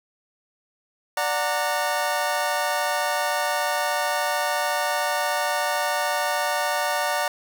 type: chord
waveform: 25% pulse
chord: D augmented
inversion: none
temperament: just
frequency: 587.3 / 734.2 / 917.7 Hz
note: D5 / F#5 / A#5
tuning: 0 / -14 / -27 cents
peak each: -23 dBFS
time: 1.17-7.28 s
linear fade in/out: 2 ms
effects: none